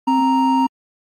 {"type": "tone pair together", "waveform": "triangle", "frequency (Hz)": [263.2, 932.3], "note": ["C4", "A#5"], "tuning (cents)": [10, 0], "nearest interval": "octave + minor seventh", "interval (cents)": 2190, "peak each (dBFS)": -14, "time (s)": [0.07, 0.67], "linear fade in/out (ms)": 10, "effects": ["AAC 64 kbps"]}